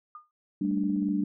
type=tone with exponential decay; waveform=sine; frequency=1218 Hz; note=D#6; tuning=37 cents flat; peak=-38 dBFS; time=0.15-0.31 s; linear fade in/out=2 ms; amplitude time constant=33 ms
type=chord; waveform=sine; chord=G suspended second; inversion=none; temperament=equal; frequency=196 / 220 / 293.7 Hz; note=G3 / A3 / D4; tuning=0 / 0 / 0 cents; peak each=-28 / -32 / -28 dBFS; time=0.61-1.24 s; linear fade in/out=5 ms
type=click train; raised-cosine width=2 ms; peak=-38 dBFS; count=8; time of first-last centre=0.65-1.087 s; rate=16 Hz
effects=none